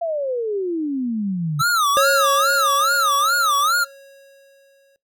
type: exponential sweep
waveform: sine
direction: down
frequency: 692 to 140 Hz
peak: -20 dBFS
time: 0.01-1.62 s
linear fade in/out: 10 ms
type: tone with vibrato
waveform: square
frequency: 1272 Hz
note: D#6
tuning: 38 cents sharp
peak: -16 dBFS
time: 1.59-3.85 s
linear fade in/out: 20 ms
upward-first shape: sine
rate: 2.4 Hz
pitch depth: 210 cents each way
type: tone with exponential decay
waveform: square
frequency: 550 Hz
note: C#5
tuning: 14 cents flat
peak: -16 dBFS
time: 1.97-4.96 s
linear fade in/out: 0 ms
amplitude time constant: 650 ms
effects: noise-tail reverb RT60 0.2 s tail -22 dB re dry